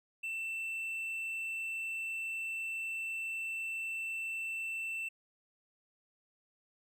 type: tone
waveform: triangle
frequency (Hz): 2674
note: E7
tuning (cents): +24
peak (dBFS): -34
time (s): 0.23-5.09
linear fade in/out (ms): 10
effects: none